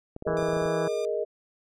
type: clicks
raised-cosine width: 2 ms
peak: -24 dBFS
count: 12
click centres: 0.164 / 0.224 / 0.268 / 0.3 / 0.336 / 0.39 / 0.428 / 0.487 / 0.533 / 0.569 / 0.621 / 0.658 s
type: chord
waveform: sine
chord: Ab suspended second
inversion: none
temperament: equal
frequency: 415.3 / 466.2 / 622.3 Hz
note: Ab4 / Bb4 / Eb5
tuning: 0 / 0 / 0 cents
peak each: -30 dBFS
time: 0.25-1.25 s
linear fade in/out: 20 ms
type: harmonic tone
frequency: 164.81 Hz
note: E3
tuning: in tune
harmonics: 1 / 2 / 3 / 4 / 5 / 6 / 7 / 8 / 9 / 10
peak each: -32 / -35 / -37 / -38 / -39 / -40 / -40 / -41 / -42 / -42 dBFS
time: 0.27-0.88 s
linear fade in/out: 5 ms
type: tone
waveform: 5% pulse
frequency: 1202 Hz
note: D6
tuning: 40 cents sharp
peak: -27 dBFS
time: 0.37-1.05 s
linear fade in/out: 0 ms
effects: low-pass 6000 Hz 12 dB/octave